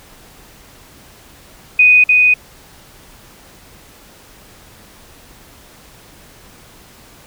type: tone with echo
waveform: sine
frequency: 2489 Hz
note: D#7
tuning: in tune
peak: -5 dBFS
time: 1.79-2.04 s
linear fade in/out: 5 ms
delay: 300 ms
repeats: 1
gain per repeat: -2 dB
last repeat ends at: 2.34 s
effects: pink hiss -43 dBFS RMS until 7.26 s